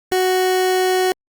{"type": "tone", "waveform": "30% pulse", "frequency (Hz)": 370.6, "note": "F#4", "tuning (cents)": 3, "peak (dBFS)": -12, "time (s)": [0.12, 1.12], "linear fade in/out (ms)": 0, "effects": ["Opus 48 kbps"]}